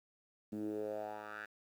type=tone with band-pass filter sweep; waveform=10% pulse; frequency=105.8 Hz; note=G#2; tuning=33 cents sharp; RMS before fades=-42 dBFS; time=0.52-1.46 s; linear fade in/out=10 ms; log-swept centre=240 to 1700 Hz; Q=4; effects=11-bit